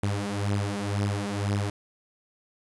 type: beating tone pair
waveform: sawtooth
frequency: 100.4 / 102.4 Hz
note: G2 / G#2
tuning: +42 / -24 cents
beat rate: 2 Hz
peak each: -25 dBFS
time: 0.03-1.7 s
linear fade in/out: 5 ms
effects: resampled to 24000 Hz + 9-bit